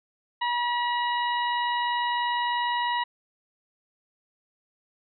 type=harmonic tone; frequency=963 Hz; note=B5; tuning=44 cents flat; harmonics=1 / 2 / 3 / 4; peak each=-25 / -31 / -35 / -37 dBFS; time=0.41-3.04 s; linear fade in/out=10 ms; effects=none